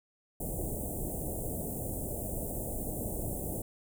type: band-stop noise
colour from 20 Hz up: pink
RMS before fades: -36 dBFS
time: 0.4-3.62 s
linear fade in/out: 5 ms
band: 720 to 8100 Hz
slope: 48 dB/octave
effects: none